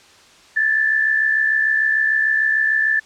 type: tone pair together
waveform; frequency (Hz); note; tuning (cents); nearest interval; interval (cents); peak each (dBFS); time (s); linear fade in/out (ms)
sine; 1693.3 / 1760; G#6 / A6; +33 / 0; minor second; 67; -23 / -15; 0.56-3; 10
effects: white hiss -48 dBFS RMS until 3.05 s + low-pass 6000 Hz 12 dB/octave

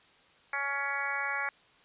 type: harmonic tone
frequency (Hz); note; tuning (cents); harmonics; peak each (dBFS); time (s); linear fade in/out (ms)
279.8; C#4; +16; 2 / 3 / 4 / 5 / 6 / 7 / 8; -46 / -39 / -39 / -37 / -36 / -37 / -37; 0.53-1.49; 2
effects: white hiss -61 dBFS RMS until 1.84 s + resampled to 8000 Hz

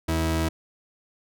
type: tone pair together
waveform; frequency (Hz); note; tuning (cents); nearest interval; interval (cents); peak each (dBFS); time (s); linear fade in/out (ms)
sawtooth; 81 / 162; E2 / E3; -30 / -30; octave; 1200; -20; 0.08-0.49; 10
effects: none

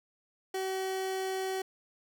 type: tone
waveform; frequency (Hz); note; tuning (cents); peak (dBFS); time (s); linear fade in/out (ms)
30% pulse; 379.7; F#4; +45; -29; 0.54-1.62; 5
effects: none

